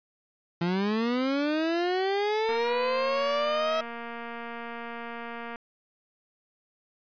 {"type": "linear sweep", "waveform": "30% pulse", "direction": "up", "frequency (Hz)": [167.6, 648], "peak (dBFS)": -22, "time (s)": [0.61, 3.81], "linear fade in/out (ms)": 5}
{"type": "click train", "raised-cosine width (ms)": 0.5, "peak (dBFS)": -24, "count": 719, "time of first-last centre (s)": [2.49, 5.558], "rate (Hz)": 234}
{"effects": ["resampled to 11025 Hz"]}